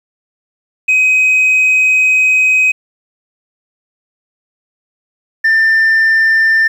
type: tone pair in turn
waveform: sine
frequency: 2523 / 1789.7 Hz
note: D#7 / A6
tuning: +23 / +29 cents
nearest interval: tritone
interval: 594 cents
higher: first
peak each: -5 dBFS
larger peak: neither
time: 0.88-2.72 / 5.44-6.68 s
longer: first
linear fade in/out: 10 ms
effects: tanh soft clip ceiling -6 dBFS + 7-bit